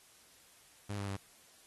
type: tone with pitch steps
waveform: sawtooth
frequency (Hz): 102.4 / 100.35 / 98.34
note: G#2 / G2 / G2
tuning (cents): -24 / +41 / +6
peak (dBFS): -33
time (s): 0.89-1.169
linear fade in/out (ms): 10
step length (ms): 93
effects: white hiss -62 dBFS RMS until 1.66 s + AAC 32 kbps